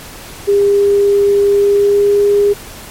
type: tone with pitch glide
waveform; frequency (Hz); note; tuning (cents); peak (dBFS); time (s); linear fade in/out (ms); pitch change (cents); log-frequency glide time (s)
sine; 403.1 to 407.3; G4 to G#4; +48 to -34; -7; 0.47-2.54; 20; +18; 1.52-2.21
effects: pink hiss -32 dBFS RMS until 2.9 s + MP3 64 kbps